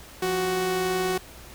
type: tone pair together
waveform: sawtooth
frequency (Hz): 175.37 / 371.6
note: F3 / F#4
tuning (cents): +7 / +7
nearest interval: octave + minor second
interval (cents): 1300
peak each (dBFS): -29 / -20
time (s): 0.22-1.18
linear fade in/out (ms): 5
effects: added 60 Hz sine -50 dBFS peak until 1.54 s + pink hiss -46 dBFS RMS until 1.54 s